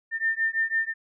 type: beating tone pair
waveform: sine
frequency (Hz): 1800 / 1806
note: A6 / A6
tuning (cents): +39 / +45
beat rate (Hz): 6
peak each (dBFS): -26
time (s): 0.11-0.94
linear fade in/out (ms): 50
effects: none